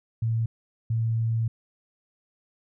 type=tone bursts at uneven times; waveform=sine; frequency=113.6 Hz; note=A#2; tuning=44 cents flat; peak=-22 dBFS; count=2; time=0.22-0.46 / 0.9-1.48 s; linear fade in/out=5 ms; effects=none